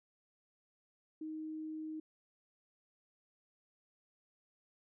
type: tone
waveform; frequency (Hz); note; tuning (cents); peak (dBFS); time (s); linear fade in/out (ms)
sine; 312.8; D#4; +9; -40; 1.21-2; 5
effects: none